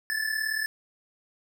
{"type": "tone pair together", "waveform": "square", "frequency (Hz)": [1721.8, 1760], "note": ["A6", "A6"], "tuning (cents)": [-38, 0], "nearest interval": "unison", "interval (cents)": 38, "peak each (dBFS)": [-31, -30], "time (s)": [0.1, 0.66], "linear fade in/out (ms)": 0, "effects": ["11-bit"]}